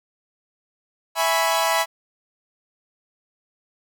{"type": "chord", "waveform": "sawtooth", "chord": "C# minor seventh", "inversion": "first", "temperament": "equal", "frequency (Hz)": [659.3, 830.6, 987.8, 1108.7], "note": ["E5", "G#5", "B5", "C#6"], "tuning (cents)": [0, 0, 0, 0], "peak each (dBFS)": [-19, -21, -19, -25], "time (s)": [1.15, 1.86], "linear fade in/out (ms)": 50, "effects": []}